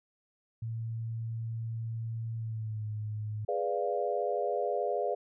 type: tone with pitch glide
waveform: sine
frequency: 113.7 to 106.7 Hz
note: A#2 to G#2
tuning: -43 to +47 cents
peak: -33 dBFS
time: 0.62-3.45 s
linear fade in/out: 5 ms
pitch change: -110 cents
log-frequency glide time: 2.35-2.86 s
type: chord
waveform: sine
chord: G# diminished seventh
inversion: none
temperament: equal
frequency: 415.3 / 493.9 / 587.3 / 698.5 Hz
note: G#4 / B4 / D5 / F5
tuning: 0 / 0 / 0 / 0 cents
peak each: -34 dBFS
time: 3.48-5.15 s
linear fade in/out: 10 ms
effects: none